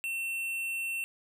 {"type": "tone with hard clipping", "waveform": "sine", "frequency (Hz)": 2700, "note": "E7", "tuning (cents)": 41, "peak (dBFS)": -33, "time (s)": [0.04, 1.04], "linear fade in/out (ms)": 0, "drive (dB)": 10, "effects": []}